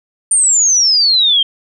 sine exponential sweep, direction down, 9130 to 3136 Hz, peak -8 dBFS, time 0.31-1.43 s, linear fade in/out 5 ms, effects none

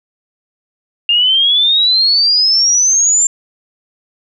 sine exponential sweep, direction up, 2794 to 7340 Hz, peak -8 dBFS, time 1.09-3.27 s, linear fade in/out 2 ms, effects none

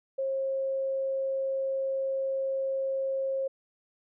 sine tone, 537 Hz, C5, 45 cents sharp, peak -27 dBFS, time 0.18-3.48 s, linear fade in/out 10 ms, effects none

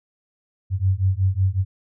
sine beating tone pair, 92.5 / 97.9 Hz, F#2 / G2, 0 / -2 cents, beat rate 5.4 Hz, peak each -20 dBFS, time 0.7-1.65 s, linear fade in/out 50 ms, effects none

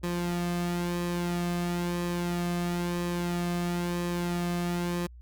sawtooth tone with flanger, 174.61 Hz, F3, in tune, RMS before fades -30 dBFS, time 0.03-5.07 s, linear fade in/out 10 ms, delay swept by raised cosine 1.4 to 2.12 ms, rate 1 Hz, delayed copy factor -0.5, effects added 60 Hz sine -45 dBFS peak until 5.21 s + Opus 48 kbps

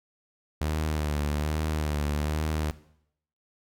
sawtooth tone with vibrato, 75.6 Hz, D#2, 49 cents flat, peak -22 dBFS, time 0.61-2.71 s, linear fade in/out 0 ms, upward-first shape sine, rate 1.2 Hz, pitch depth 52 cents each way, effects noise-tail reverb RT60 0.7 s tail -17 dB re dry

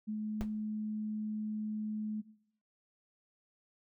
sine tone, 214 Hz, A3, 48 cents flat, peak -34 dBFS, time 0.07-2.22 s, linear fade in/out 20 ms
brown noise with exponential decay, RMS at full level -35 dBFS, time 0.41-0.51 s, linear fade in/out 0 ms, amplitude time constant 20 ms
effects noise-tail reverb RT60 0.7 s tail -19 dB re dry

